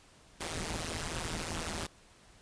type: noise with amplitude modulation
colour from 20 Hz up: pink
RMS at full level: -33 dBFS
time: 0.4-1.87 s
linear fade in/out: 10 ms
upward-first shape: sine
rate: 162 Hz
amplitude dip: 100%
effects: pink hiss -60 dBFS RMS until 2.41 s + resampled to 22050 Hz